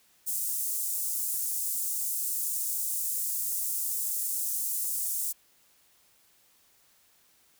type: high-pass noise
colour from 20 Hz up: pink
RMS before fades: -31 dBFS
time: 0.26-5.33 s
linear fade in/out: 20 ms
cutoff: 8000 Hz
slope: 24 dB/octave
effects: white hiss -64 dBFS RMS until 7.59 s